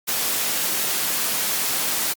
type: noise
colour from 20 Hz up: white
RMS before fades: -23 dBFS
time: 0.07-2.14 s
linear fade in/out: 20 ms
effects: high-pass 150 Hz 12 dB/octave + Opus 48 kbps